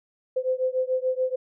sine beating tone pair, 511 / 517.9 Hz, C5 / C5, -41 / -18 cents, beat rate 6.9 Hz, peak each -25 / -26 dBFS, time 0.36-1.36 s, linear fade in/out 10 ms, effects none

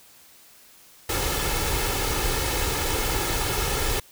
pink noise with comb filter, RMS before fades -25 dBFS, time 1.09-4 s, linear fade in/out 5 ms, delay 2.3 ms, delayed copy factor +0.6, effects white hiss -52 dBFS RMS until 4.11 s

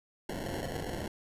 white noise with sample-and-hold, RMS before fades -37 dBFS, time 0.29-1.08 s, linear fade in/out 5 ms, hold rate 1225 Hz, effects resampled to 32000 Hz

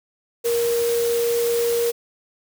sine tone in noise, 470 Hz, A#4, 14 cents sharp, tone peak -18 dBFS, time 0.44-1.92 s, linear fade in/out 20 ms, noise white, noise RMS -30 dBFS, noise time 0.44-1.92 s, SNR +9 dB, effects none

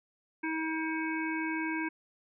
harmonic tone, 319.1 Hz, D#4, 44 cents sharp, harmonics 1 / 3 / 5 / 7 / 8, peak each -33 / -39 / -38 / -38 / -45 dBFS, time 0.43-1.89 s, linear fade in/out 10 ms, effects none

